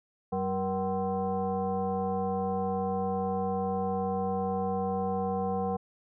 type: tone with frequency modulation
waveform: sine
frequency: 474.8 Hz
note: A#4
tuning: 32 cents sharp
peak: -27 dBFS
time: 0.32-5.77 s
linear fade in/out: 10 ms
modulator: 284 Hz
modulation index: 1.4
effects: none